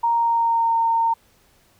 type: tone with pitch glide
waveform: sine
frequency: 932.3 to 915.8 Hz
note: A#5 to A#5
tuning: 0 to -31 cents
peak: -16 dBFS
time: 0.03-1.14 s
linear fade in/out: 10 ms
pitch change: -31 cents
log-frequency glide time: 0.15-0.75 s
effects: pink hiss -58 dBFS RMS until 1.79 s